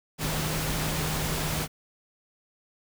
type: tone in noise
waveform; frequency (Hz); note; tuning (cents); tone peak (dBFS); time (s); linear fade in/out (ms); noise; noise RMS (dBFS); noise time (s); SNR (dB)
sine; 155.56; D#3; 0; -32; 0.18-1.68; 50; pink; -30; 0.18-1.68; -5
effects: none